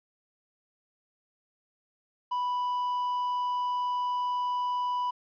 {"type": "tone", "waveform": "triangle", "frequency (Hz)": 987.8, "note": "B5", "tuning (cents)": 0, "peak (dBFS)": -25, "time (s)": [2.31, 5.11], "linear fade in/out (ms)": 10, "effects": ["resampled to 11025 Hz", "11-bit"]}